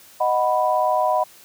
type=chord; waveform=sine; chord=B major; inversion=first; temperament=equal; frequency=622.3 / 740 / 987.8 Hz; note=D#5 / F#5 / B5; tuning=0 / 0 / 0 cents; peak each=-21 dBFS; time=0.2-1.24 s; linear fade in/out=10 ms; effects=white hiss -48 dBFS RMS until 1.44 s + high-pass 60 Hz 12 dB/octave